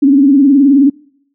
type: tone with vibrato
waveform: sine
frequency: 277.2 Hz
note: C#4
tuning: in tune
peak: -4 dBFS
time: 0.02-0.9 s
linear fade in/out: 10 ms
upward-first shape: sine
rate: 19 Hz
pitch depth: 100 cents each way
effects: noise-tail reverb RT60 0.7 s tail -26 dB re dry